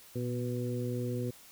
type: harmonic tone with a mistuned harmonic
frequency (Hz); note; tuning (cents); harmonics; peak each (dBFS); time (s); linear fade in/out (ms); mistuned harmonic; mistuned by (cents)
122.9; B2; -8; 1 / 2 / 3 / 4; -34 / -37 / -39 / -40; 0.15-1.31; 10; 1; -38
effects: white hiss -55 dBFS RMS until 1.51 s